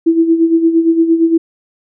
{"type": "tone with tremolo", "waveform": "sine", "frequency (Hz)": 329.6, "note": "E4", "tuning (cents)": 0, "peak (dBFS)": -5, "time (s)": [0.06, 1.38], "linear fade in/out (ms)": 10, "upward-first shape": "sine", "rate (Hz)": 8.7, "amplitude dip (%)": 65, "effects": []}